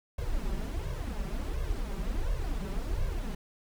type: noise with flanger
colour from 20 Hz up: brown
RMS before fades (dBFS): -32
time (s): 0.18-3.35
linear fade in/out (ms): 5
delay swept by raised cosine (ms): 1.8 to 5.2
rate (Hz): 1.4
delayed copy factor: +0.9
effects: none